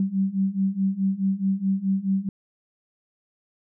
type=beating tone pair; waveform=sine; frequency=190.8 / 195.5 Hz; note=G3 / G3; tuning=-47 / -4 cents; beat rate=4.7 Hz; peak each=-25 / -23 dBFS; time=0-2.29 s; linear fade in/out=2 ms; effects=none